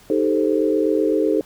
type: chord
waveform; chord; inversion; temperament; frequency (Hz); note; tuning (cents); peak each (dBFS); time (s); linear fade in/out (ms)
sine; A half-diminished seventh; second; equal; 311.1 / 392 / 440 / 523.3; Eb4 / G4 / A4 / C5; 0 / 0 / 0 / 0; -20 / -22 / -20 / -24; 0.1-1.41; 2
effects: pink hiss -49 dBFS RMS until 1.45 s